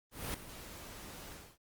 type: noise with ADSR envelope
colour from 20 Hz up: pink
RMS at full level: -36 dBFS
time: 0.11-1.58 s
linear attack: 230 ms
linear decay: 5 ms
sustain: -13 dB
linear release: 260 ms
effects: Opus 32 kbps